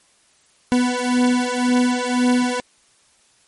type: beating tone pair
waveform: 40% pulse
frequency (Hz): 246.9 / 248.8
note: B3 / B3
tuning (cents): 0 / +13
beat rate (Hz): 1.9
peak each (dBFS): -18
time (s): 0.72-2.6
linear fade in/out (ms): 0
effects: white hiss -57 dBFS RMS until 3.47 s + MP3 48 kbps